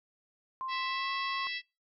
sine tone with pitch glide, 1050 to 1082 Hz, C6 to C#6, +6 to -42 cents, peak -34 dBFS, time 0.61-1.47 s, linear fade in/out 0 ms, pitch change +52 cents, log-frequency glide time 0.85-1.09 s
harmonic tone, 659.3 Hz, E5, in tune, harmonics 3 / 4 / 5 / 6 / 7 / 8, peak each -38 / -40 / -42 / -44 / -45 / -46 dBFS, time 0.68-1.62 s, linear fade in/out 50 ms
effects noise-tail reverb RT60 0.3 s tail -26 dB re dry

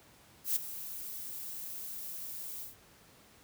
violet noise with ADSR envelope, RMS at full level -28 dBFS, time 0.44-2.76 s, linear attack 120 ms, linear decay 11 ms, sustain -14 dB, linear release 150 ms, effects pink hiss -60 dBFS RMS until 3.43 s + high-pass 60 Hz 12 dB/octave

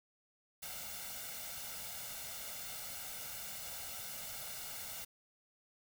white noise with comb filter, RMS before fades -45 dBFS, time 0.62-5.05 s, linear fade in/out 10 ms, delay 1.4 ms, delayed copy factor +0.7, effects none

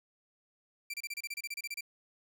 sawtooth tone bursts, 2349 Hz, D7, in tune, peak -33 dBFS, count 14, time 0.9-1.809 s, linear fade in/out 5 ms, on 38 ms, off 29 ms, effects none

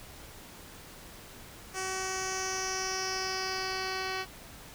10% pulse tone with low-pass filter sweep, 377.5 Hz, F#4, 35 cents sharp, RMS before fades -34 dBFS, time 1.73-4.26 s, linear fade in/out 50 ms, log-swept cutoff 7600 to 4000 Hz, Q 4.9, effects pink hiss -49 dBFS RMS until 4.74 s

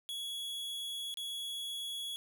45% pulse tone with dropouts, 3358 Hz, G#7, 18 cents sharp, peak -38 dBFS, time 0.09-2.16 s, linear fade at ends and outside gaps 0 ms, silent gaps 1.141-1.172 s, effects none

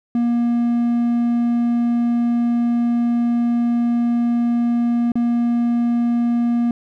triangle tone with dropouts, 237.3 Hz, A#3, 31 cents sharp, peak -13 dBFS, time 0.15-6.71 s, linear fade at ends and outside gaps 2 ms, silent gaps 5.119-5.155 s, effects none

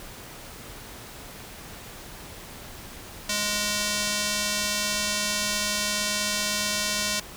square tone with band-pass filter, 207.7 Hz, G#3, in tune, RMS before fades -27 dBFS, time 3.29-7.2 s, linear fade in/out 5 ms, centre 6000 Hz, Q 0.87, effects pink hiss -42 dBFS RMS until 7.36 s

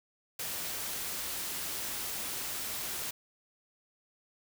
white noise, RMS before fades -37 dBFS, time 0.39-3.11 s, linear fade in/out 5 ms, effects none

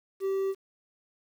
triangle tone, 387.5 Hz, G4, 20 cents flat, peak -24 dBFS, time 0.2-0.55 s, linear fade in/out 50 ms, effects 9-bit

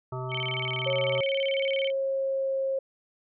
harmonic tone, 128.4 Hz, C3, 32 cents flat, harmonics 1 / 3 / 5 / 7 / 9 / 10, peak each -33 / -38 / -40 / -41 / -43 / -43 dBFS, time 0.12-1.21 s, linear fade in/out 5 ms
sine tone with vibrato, 2637 Hz, E7, in tune, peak -30 dBFS, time 0.29-1.92 s, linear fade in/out 50 ms, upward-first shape square, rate 18 Hz, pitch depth 280 cents each way
sine tone with pitch glide, 546 to 537.2 Hz, C#5 to C5, -26 to +46 cents, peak -25 dBFS, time 0.86-2.79 s, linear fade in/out 5 ms, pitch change -28 cents, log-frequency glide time 1.18-2.6 s
effects none

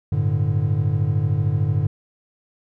triangle chord, G suspended second, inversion none, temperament equal with one note detuned, 98 / 111.28 / 146.83 Hz, G2 / A2 / D3, 0 / +20 / 0 cents, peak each -20 dBFS, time 0.12-1.87 s, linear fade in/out 5 ms, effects none

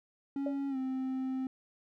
triangle tone with pitch glide, 277.2 to 261.6 Hz, C#4 to C4, 0 to 0 cents, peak -30 dBFS, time 0.36-1.47 s, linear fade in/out 2 ms, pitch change -100 cents, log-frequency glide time 0.69-0.77 s
sine tone with exponential decay, 576 Hz, D5, 34 cents flat, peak -31 dBFS, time 0.46-0.59 s, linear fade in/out 5 ms, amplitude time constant 28 ms
effects none

